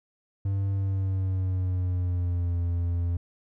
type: tone with pitch glide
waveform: triangle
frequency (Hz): 98 to 86.31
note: G2 to F2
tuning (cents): 0 to -20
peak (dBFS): -22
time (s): 0.45-3.17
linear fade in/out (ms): 5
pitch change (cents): -220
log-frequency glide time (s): 0.72-2.58
effects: none